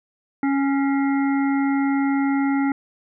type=harmonic tone with a mistuned harmonic; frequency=276.6 Hz; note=C#4; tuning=4 cents flat; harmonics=1 / 3 / 5 / 7 / 8; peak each=-18 / -28 / -32 / -35 / -36 dBFS; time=0.43-2.72 s; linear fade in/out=2 ms; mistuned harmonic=8; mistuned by=-76 cents; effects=none